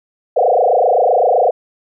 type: tone with frequency modulation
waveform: sine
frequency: 611 Hz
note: D#5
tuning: 32 cents flat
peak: -9 dBFS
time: 0.36-1.51 s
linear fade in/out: 10 ms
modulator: 27.8 Hz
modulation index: 5.2
effects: none